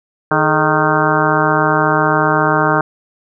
harmonic tone with a mistuned harmonic, 154.6 Hz, D#3, 11 cents flat, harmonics 1 / 2 / 3 / 4 / 5 / 6 / 7 / 8 / 9 / 10, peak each -20 / -20 / -20 / -20 / -20 / -20 / -20 / -20 / -20 / -20 dBFS, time 0.31-2.81 s, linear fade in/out 2 ms, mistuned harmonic 3, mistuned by -120 cents, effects none

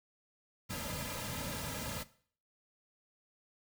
pink noise with comb filter, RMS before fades -40 dBFS, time 0.69-2.04 s, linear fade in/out 20 ms, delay 2.7 ms, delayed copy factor -0.9, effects noise-tail reverb RT60 0.5 s tail -17 dB re dry

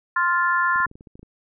harmonic tone, 349.2 Hz, F4, in tune, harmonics 3 / 4 / 5, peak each -21 / -22 / -23 dBFS, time 0.16-0.86 s, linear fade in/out 5 ms
clicks, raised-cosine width 3 ms, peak -31 dBFS, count 10, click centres 0.759 / 0.803 / 0.866 / 0.914 / 0.955 / 1.009 / 1.072 / 1.155 / 1.194 / 1.23 s
effects none

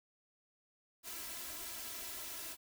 white noise with comb filter, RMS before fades -45 dBFS, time 1.03-2.57 s, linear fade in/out 50 ms, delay 3 ms, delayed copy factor +0.9, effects none

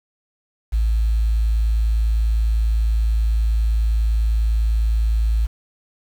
sine tone, 54.9 Hz, A1, 3 cents flat, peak -14 dBFS, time 0.72-5.47 s, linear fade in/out 20 ms, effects tanh soft clip ceiling -11 dBFS + 7-bit

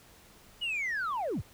sine linear sweep, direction down, 2960 to 39.24 Hz, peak -28 dBFS, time 0.61-1.42 s, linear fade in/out 20 ms, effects tanh soft clip ceiling -28 dBFS + pink hiss -57 dBFS RMS until 1.53 s

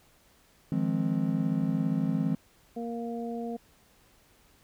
triangle chord, F minor seventh, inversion third, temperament just, 157.15 / 174.61 / 209.5 / 261.9 Hz, Eb3 / F3 / Ab3 / C4, +18 / 0 / +15 / +2 cents, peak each -29 dBFS, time 0.72-2.35 s, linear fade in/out 2 ms
harmonic tone, 233.5 Hz, A#3, 3 cents sharp, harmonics 1 / 2 / 3, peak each -34 / -37 / -40 dBFS, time 2.76-3.57 s, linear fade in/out 10 ms
effects pink hiss -62 dBFS RMS until 4.63 s

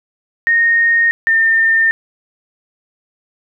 sine tone pair in turn, 1852 / 1808.7 Hz, A#6 / A6, -12 / +47 cents, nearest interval unison, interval 41 cents, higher first, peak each -9 dBFS, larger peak neither, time 0.47-1.11 / 1.27-1.91 s, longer neither, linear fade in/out 0 ms, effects none

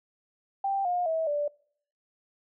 sine tone with pitch steps, 786 / 712.5 / 645.8 / 585.4 Hz, G5 / F5 / E5 / D5, +4 / +34 / -36 / -6 cents, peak -25 dBFS, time 0.64-1.48 s, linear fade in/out 5 ms, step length 210 ms, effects noise-tail reverb RT60 0.6 s tail -24 dB re dry

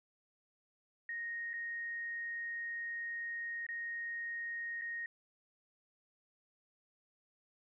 sine tone with dropouts, 1864.7 Hz, A#6, in tune, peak -38 dBFS, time 1.09-5.06 s, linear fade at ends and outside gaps 2 ms, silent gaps 1.533-1.538 / 3.666-3.688 / 4.813-4.818 s, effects none

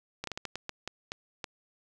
slowing click train, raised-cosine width 0.2 ms, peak -18 dBFS, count 10, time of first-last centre 0.24-1.442 s, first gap 33 ms, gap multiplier 1.33, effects none

